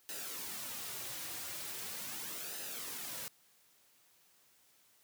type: noise with flanger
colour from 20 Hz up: white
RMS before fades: -43 dBFS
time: 0.09-3.28 s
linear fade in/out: 0 ms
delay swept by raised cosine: 0.88 to 4.68 ms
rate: 0.4 Hz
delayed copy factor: -0.55
effects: white hiss -68 dBFS RMS until 5.03 s + high-pass 80 Hz 12 dB/octave